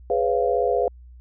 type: chord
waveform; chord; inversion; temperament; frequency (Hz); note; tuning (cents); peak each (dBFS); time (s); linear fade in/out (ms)
sine; C# dominant seventh; second; just; 415.8 / 498.9 / 554.4 / 693; G#4 / B4 / C#5 / E#5; +2 / +17 / 0 / -14; -24 / -22 / -27 / -24; 0.1-0.88; 2
effects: added 61 Hz sine -42 dBFS peak until 1.2 s